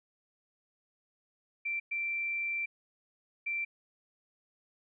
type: tone bursts at uneven times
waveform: sine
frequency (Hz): 2349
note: D7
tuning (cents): 0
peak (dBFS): -31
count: 3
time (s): 1.65-1.8 / 1.91-2.66 / 3.46-3.65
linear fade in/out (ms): 10
effects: none